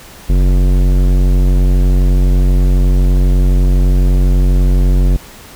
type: tone with tanh clipping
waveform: sine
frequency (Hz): 46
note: F#1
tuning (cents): -9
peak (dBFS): -9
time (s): 0.29-5.17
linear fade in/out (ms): 10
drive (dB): 17
effects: pink hiss -36 dBFS RMS until 5.55 s